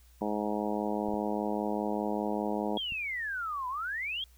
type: harmonic tone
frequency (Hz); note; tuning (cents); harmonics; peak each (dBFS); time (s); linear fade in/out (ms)
105; G#2; +19; 2 / 3 / 4 / 5 / 6 / 7 / 8 / 9; -34 / -36 / -37 / -38 / -39 / -39 / -40 / -41; 0.21-2.78; 5
type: clicks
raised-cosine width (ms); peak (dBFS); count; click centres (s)
5; -35; 3; 1.086 / 1.14 / 2.922
type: exponential two-way sweep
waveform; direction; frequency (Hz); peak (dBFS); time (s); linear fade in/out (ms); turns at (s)
sine; down then up; 3342 to 980 to 3342; -32; 2.77-4.24; 2; 3.68
effects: added 60 Hz sine -56 dBFS peak until 4.37 s + white hiss -65 dBFS RMS until 4.37 s